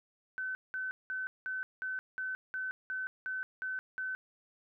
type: tone bursts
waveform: sine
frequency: 1521 Hz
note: F#6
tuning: 47 cents sharp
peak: -34 dBFS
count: 11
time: 0.38-4.15 s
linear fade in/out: 0 ms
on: 170 ms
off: 190 ms
effects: none